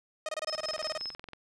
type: tone bursts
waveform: sawtooth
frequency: 622.3 Hz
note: D#5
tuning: in tune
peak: -28 dBFS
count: 14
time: 0.26-0.977 s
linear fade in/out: 2 ms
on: 28 ms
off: 25 ms
type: tone with tremolo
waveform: sine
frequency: 5180 Hz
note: E8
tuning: 31 cents flat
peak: -34 dBFS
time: 0.47-1.15 s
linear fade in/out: 5 ms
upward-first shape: square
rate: 5.6 Hz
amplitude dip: 70%
type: click train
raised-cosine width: 0.3 ms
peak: -27 dBFS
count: 18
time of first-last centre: 0.55-1.333 s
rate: 21.7 Hz
effects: resampled to 22050 Hz + 10-bit